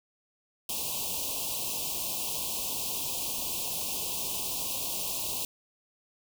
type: band-stop noise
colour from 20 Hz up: white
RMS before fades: -33 dBFS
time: 0.69-5.45 s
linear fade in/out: 2 ms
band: 1100 to 2500 Hz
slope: 96 dB/octave
effects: none